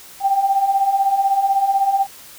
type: beating tone pair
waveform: sine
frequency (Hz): 773 / 789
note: G5 / G5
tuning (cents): -24 / +11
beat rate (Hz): 16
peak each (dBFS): -21 / -15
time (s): 0.2-2.07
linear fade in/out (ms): 50
effects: white hiss -41 dBFS RMS until 2.38 s